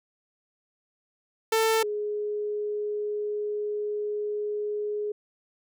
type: tone pair in turn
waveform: sawtooth / sine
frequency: 445.5 / 418.1 Hz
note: A4 / G#4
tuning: +22 / +12 cents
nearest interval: minor second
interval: 110 cents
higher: first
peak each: -17 / -27 dBFS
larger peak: first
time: 1.52-1.83 / 1.83-5.12 s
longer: second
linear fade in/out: 5 ms
effects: none